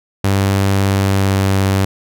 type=tone with pitch glide; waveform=sawtooth; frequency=98 to 96.93 Hz; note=G2 to G2; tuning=0 to -19 cents; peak=-8 dBFS; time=0.24-1.85 s; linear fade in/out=5 ms; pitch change=-19 cents; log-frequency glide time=0.86-1.54 s; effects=none